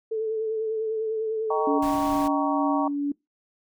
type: tone with vibrato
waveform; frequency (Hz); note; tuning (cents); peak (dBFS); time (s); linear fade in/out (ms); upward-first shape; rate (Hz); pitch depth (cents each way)
sine; 440; A4; 0; -24; 0.11-1.79; 10; sine; 10; 29
type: chord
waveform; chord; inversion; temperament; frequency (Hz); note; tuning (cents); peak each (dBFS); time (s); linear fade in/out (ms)
sine; Eb dominant seventh; none; just; 622.3 / 777.8 / 933.4 / 1120.1; Eb5 / G5 / Bb5 / Db6; 0 / -14 / +2 / +18; -30 / -29 / -29 / -29; 1.5-2.88; 5
type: tone with tremolo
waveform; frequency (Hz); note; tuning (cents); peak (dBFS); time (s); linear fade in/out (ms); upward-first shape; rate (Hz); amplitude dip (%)
sine; 286; D4; -46; -22; 1.67-3.12; 5; sine; 2.2; 25
type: noise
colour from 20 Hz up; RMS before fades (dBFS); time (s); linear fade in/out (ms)
pink; -38; 1.82-2.28; 5
effects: noise-tail reverb RT60 0.2 s tail -24 dB re dry